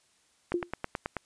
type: click train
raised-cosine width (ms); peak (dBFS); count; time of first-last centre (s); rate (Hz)
0.5; -16; 7; 0.52-1.167; 9.27
type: tone with exponential decay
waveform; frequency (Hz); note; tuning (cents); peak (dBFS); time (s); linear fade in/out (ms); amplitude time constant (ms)
sine; 349.2; F4; 0; -22; 0.54-0.71; 2; 36
effects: white hiss -67 dBFS RMS until 1.25 s + resampled to 22050 Hz